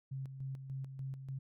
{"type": "tone with tremolo", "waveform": "sine", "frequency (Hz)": 134.2, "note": "C3", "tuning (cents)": 44, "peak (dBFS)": -38, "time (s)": [0.11, 1.39], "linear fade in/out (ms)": 10, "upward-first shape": "square", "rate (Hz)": 3.4, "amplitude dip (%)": 55, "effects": []}